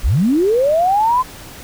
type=linear sweep; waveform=sine; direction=up; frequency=31.02 to 1041 Hz; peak=-11 dBFS; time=0.03-1.23 s; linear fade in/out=20 ms; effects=pink hiss -36 dBFS RMS until 1.63 s